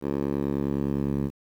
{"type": "tone with band-pass filter sweep", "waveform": "10% pulse", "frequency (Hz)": 69.9, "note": "C#2", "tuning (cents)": 15, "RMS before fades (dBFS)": -27, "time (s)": [0.01, 1.31], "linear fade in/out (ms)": 50, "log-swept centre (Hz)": [380, 190], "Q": 0.93, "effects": ["9-bit"]}